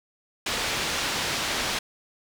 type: low-pass noise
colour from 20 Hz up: white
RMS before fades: -28 dBFS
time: 0.46-1.79 s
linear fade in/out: 5 ms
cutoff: 4500 Hz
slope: 12 dB/octave
effects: none